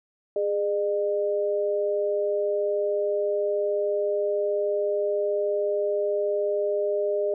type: tone pair together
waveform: sine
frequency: 411.3 / 605 Hz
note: G#4 / D#5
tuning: -17 / -49 cents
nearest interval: perfect fifth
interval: 668 cents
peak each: -25 dBFS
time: 0.36-7.34 s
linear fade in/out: 2 ms
effects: none